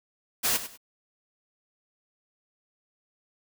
white noise with echo, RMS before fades -25 dBFS, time 0.43-0.58 s, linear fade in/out 20 ms, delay 98 ms, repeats 2, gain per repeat -12 dB, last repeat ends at 0.776 s, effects none

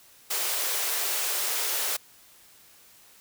white high-pass noise, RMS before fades -28 dBFS, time 0.3-1.97 s, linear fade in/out 10 ms, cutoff 370 Hz, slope 48 dB/octave, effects white hiss -55 dBFS RMS until 3.2 s

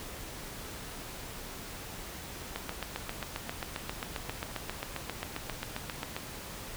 click train, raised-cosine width 0.3 ms, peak -18 dBFS, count 28, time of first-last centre 2.56-6.165 s, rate 7.49 Hz, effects pink hiss -43 dBFS RMS until 6.76 s

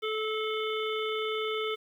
harmonic tone with a mistuned harmonic, 434.6 Hz, A4, 21 cents flat, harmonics 1 / 3 / 5 / 7 / 8, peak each -31 / -36 / -38 / -39 / -40 dBFS, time 0.02-1.76 s, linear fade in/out 20 ms, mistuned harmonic 8, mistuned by +25 cents, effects 10-bit

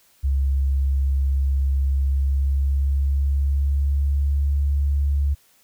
sine tone with pitch glide, 68.1 to 70.79 Hz, C#2 to C#2, -30 to +37 cents, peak -17 dBFS, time 0.23-5.35 s, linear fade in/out 20 ms, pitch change +67 cents, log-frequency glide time 1.98-4.55 s, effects white hiss -58 dBFS RMS until 5.63 s

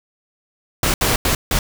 pink noise bursts at uneven times, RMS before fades -17 dBFS, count 4, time 0.83-0.94 / 1.01-1.16 / 1.25-1.35 / 1.51-1.59 s, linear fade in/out 2 ms, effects none

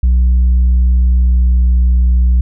sine tone with pitch glide, 61.7 to 61.31 Hz, B1 to B1, -1 to -12 cents, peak -4 dBFS, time 0.03-2.41 s, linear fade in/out 5 ms, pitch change -11 cents, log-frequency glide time 1.2-1.55 s, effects tanh soft clip ceiling -6 dBFS

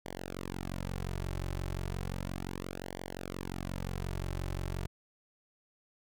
sawtooth tone with flanger, 45.7 Hz, F#1, 21 cents flat, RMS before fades -38 dBFS, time 0.05-4.87 s, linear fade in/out 10 ms, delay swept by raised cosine 0.76 to 4.26 ms, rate 0.34 Hz, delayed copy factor -0.95, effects none

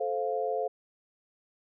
sine chord, F major, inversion first, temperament just, 436.5 / 523.8 / 698.5 Hz, A4 / C5 / F5, -14 / +2 / 0 cents, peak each -32 dBFS, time 0-0.68 s, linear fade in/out 10 ms, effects none

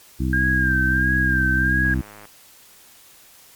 harmonic tone, 64.4 Hz, C2, 27 cents flat, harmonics 1 / 2 / 3 / 4 / 5, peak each -22 / -25 / -27 / -28 / -29 dBFS, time 0.19-2.02 s, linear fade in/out 20 ms
sine tone with vibrato, 1600 Hz, G6, 35 cents sharp, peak -18 dBFS, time 0.33-1.94 s, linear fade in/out 2 ms, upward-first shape sine, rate 1.5 Hz, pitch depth 58 cents each way
click train, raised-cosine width 0.5 ms, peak -27 dBFS, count 43, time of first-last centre 1.85-2.254 s, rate 104 Hz
effects white hiss -49 dBFS RMS until 3.55 s + MP3 96 kbps

